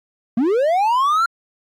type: linear sweep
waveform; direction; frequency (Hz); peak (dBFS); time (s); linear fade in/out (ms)
triangle; up; 214.2 to 1398; -12; 0.37-1.26; 5
effects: AAC 64 kbps